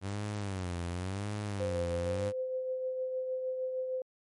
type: tone with vibrato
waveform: sawtooth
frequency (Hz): 95.1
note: F#2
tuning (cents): +48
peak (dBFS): -30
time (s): 0.01-2.33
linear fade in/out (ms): 50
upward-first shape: sine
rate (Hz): 0.92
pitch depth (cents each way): 170
type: tone with tremolo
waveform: sine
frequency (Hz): 515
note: C5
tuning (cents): -28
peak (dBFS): -30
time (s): 1.6-4.02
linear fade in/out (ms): 2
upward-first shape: triangle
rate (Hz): 6.5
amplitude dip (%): 40
effects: MP3 48 kbps